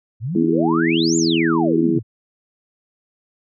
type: exponential two-way sweep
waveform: sine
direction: up then down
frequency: 100 to 7410 to 100 Hz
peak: -21 dBFS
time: 0.2-2.03 s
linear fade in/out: 50 ms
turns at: 1.17 s
type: harmonic tone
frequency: 82.41 Hz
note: E2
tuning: in tune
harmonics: 2 / 3 / 4 / 5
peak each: -24 / -21 / -17 / -26 dBFS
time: 0.35-1.99 s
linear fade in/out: 5 ms
effects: none